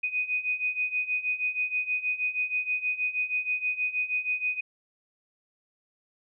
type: beating tone pair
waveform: sine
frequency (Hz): 2489 / 2495.3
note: D#7 / D#7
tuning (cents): 0 / +4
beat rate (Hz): 6.3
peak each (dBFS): -31 / -28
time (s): 0.03-4.61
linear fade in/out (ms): 10
effects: none